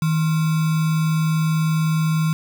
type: tone with sample-and-hold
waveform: sine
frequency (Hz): 159.3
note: D#3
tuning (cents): +41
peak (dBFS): -16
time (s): 0.02-2.33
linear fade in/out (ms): 2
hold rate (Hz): 1225
effects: none